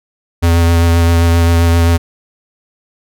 square tone with vibrato, 84.4 Hz, E2, 41 cents sharp, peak -8 dBFS, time 0.42-1.98 s, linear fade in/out 20 ms, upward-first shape triangle, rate 7.6 Hz, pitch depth 20 cents each way, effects none

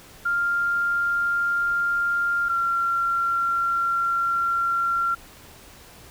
sine tone pair in turn, 1396.9 / 1373.7 Hz, F6 / F6, 0 / -29 cents, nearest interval unison, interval 29 cents, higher first, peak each -20 dBFS, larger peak neither, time 0.25-2.49 / 2.49-5.15 s, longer second, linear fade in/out 10 ms, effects pink hiss -47 dBFS RMS until 6.1 s

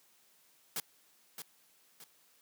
white noise with echo, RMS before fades -36 dBFS, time 0.76-0.8 s, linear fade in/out 2 ms, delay 620 ms, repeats 2, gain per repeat -8 dB, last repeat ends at 2.04 s, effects white hiss -67 dBFS RMS until 2.41 s + high-pass 150 Hz 12 dB/octave

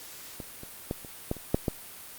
clicks, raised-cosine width 2 ms, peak -24 / -28 / -16 / -30 / -14 / -29 / -9 / -12 dBFS, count 8, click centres 0.402 / 0.634 / 0.911 / 1.048 / 1.314 / 1.367 / 1.545 / 1.682 s, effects white hiss -45 dBFS RMS until 2.18 s + Opus 48 kbps

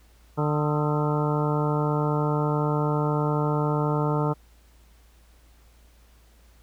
harmonic tone with a mistuned harmonic, 149.2 Hz, D3, 28 cents sharp, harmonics 1 / 2 / 3 / 4 / 5 / 6 / 7 / 8 / 9, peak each -24 / -30 / -29 / -33 / -36 / -32 / -36 / -35 / -38 dBFS, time 0.37-4.34 s, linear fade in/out 20 ms, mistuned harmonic 8, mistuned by +81 cents, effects added 57 Hz sine -53 dBFS peak until 6.62 s + pink hiss -61 dBFS RMS until 6.62 s

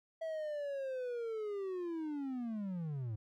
triangle linear sweep, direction down, 655 to 102.7 Hz, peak -35 dBFS, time 0.21-3.16 s, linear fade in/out 10 ms, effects none

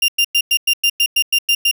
35% pulse tone bursts, 2794 Hz, F7, in tune, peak -10 dBFS, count 11, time 0.02-1.713 s, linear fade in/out 5 ms, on 63 ms, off 100 ms, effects none

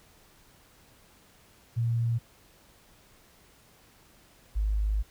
sine tone pair in turn, 116.54 / 52.12 Hz, A#2 / G#1, 0 / +7 cents, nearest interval octave + major second, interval 1393 cents, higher first, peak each -24 dBFS, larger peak neither, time 1.76-2.19 / 4.55-5.03 s, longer second, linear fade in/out 20 ms, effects pink hiss -59 dBFS RMS until 5.1 s

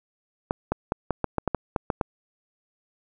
clicks, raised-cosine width 1 ms, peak -9 dBFS, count 11, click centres 0.509 / 0.72 / 0.921 / 1.107 / 1.243 / 1.383 / 1.477 / 1.547 / 1.762 / 1.902 / 2.012 s, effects none

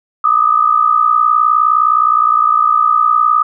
sine tone pair together, 1203.5 / 1263 Hz, D6 / D#6, +42 / +26 cents, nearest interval minor second, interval 84 cents, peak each -11 dBFS, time 0.24-3.43 s, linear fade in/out 5 ms, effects none

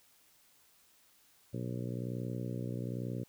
harmonic tone, 61.1 Hz, B1, 18 cents flat, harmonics 2 / 3 / 4 / 5 / 6 / 7 / 8 / 9, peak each -38 / -42 / -44 / -46 / -48 / -49 / -50 / -51 dBFS, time 1.53-3.24 s, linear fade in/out 10 ms, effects white hiss -66 dBFS RMS until 3.28 s

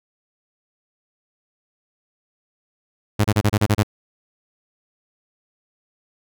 sawtooth tone bursts, 105 Hz, G#2, 19 cents sharp, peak -10 dBFS, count 8, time 3.19-3.832 s, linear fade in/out 10 ms, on 54 ms, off 30 ms, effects none

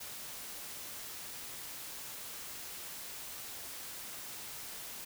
white noise, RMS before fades -45 dBFS, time 0-5.05 s, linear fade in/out 10 ms, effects none

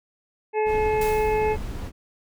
harmonic tone, 430 Hz, A4, 40 cents flat, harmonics 1 / 2 / 4 / 5 / 6, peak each -21 / -25 / -40 / -36 / -36 dBFS, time 0.53-1.57 s, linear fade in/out 50 ms
brown noise, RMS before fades -31 dBFS, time 0.65-1.92 s, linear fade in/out 50 ms
white noise with exponential decay, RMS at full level -34 dBFS, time 1.01-1.7 s, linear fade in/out 5 ms, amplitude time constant 150 ms
effects none

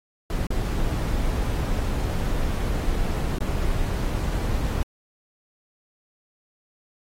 brown noise with dropouts, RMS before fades -24 dBFS, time 0.3-4.83 s, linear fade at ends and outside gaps 1 ms, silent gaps 0.468-0.505 / 3.385-3.406 s, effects AAC 48 kbps

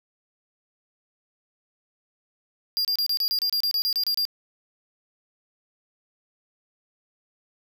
square tone bursts, 4801 Hz, D8, 37 cents sharp, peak -22 dBFS, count 14, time 2.77-4.252 s, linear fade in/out 0 ms, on 78 ms, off 30 ms, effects none

